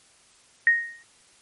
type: tone with exponential decay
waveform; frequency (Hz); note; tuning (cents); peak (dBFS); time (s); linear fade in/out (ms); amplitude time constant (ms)
sine; 1864.7; A#6; 0; -12; 0.67-1.03; 1; 78
effects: white hiss -57 dBFS RMS until 1.41 s + MP3 48 kbps